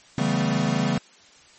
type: tone cluster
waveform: square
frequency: 140.7 / 164.3 / 193.5 / 219.3 / 250 Hz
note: C#3 / E3 / G3 / A3 / B3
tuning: +26 / -5 / -22 / -6 / +21 cents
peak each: -28 dBFS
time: 0.18-0.98 s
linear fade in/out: 2 ms
effects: white hiss -52 dBFS RMS until 1.58 s + MP3 32 kbps